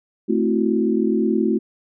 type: chord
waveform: sine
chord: F# half-diminished seventh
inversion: first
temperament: equal with one note detuned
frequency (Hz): 220 / 261.6 / 329.6 / 368.5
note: A3 / C4 / E4 / F#4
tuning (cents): 0 / 0 / 0 / -7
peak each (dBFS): -20 / -24 / -22 / -22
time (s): 0.28-1.59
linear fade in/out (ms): 20
effects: none